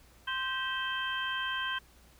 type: harmonic tone with a mistuned harmonic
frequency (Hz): 522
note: C5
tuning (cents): -4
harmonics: 2 / 3 / 4 / 5 / 6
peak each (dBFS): -37 / -34 / -46 / -43 / -37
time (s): 0.27-1.79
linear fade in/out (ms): 10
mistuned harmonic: 4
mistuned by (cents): -130
effects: added 60 Hz sine -61 dBFS peak until 2.19 s + pink hiss -61 dBFS RMS until 2.19 s